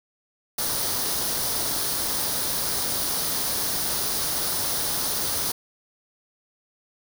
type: noise with comb filter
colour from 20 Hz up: white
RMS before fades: -26 dBFS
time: 0.58-5.52 s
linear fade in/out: 5 ms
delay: 0.2 ms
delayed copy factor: +0.55
effects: none